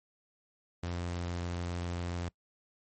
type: tone with vibrato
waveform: sawtooth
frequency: 87.31 Hz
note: F2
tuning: in tune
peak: -30 dBFS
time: 0.83-2.29 s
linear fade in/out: 5 ms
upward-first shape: triangle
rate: 13 Hz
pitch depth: 8 cents each way
effects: noise-tail reverb RT60 0.1 s tail -23 dB re dry + MP3 32 kbps